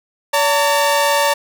sawtooth tone pair together, 571.4 / 907 Hz, D5 / A#5, -48 / -48 cents, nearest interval minor sixth, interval 800 cents, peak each -12 dBFS, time 0.33-1.34 s, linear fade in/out 10 ms, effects none

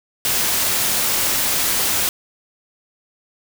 white noise, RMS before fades -19 dBFS, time 0.25-2.09 s, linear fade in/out 0 ms, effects none

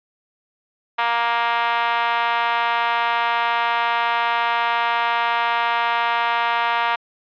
5% pulse tone with high-pass filter, 234.4 Hz, A#3, 10 cents sharp, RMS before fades -20 dBFS, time 0.98-6.96 s, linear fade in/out 10 ms, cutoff 860 Hz, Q 3.2, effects resampled to 11025 Hz

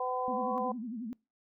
harmonic tone, 252.9 Hz, B3, 41 cents sharp, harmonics 2 / 3 / 4, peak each -35 / -35 / -35 dBFS, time 0-0.72 s, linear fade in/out 5 ms
sine tone with exponential growth, 1108.7 Hz, C#6, in tune, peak -37 dBFS, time 0.02-0.58 s, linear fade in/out 0 ms, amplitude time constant 120 ms
sine tone with vibrato, 233.1 Hz, A#3, in tune, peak -36 dBFS, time 0.28-1.13 s, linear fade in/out 0 ms, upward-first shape sine, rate 11 Hz, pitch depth 170 cents each way
effects noise-tail reverb RT60 0.3 s tail -26 dB re dry

